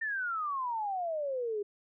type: exponential sweep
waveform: sine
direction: down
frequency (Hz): 1823 to 400.6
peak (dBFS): -31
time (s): 0.01-1.63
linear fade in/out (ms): 10
effects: none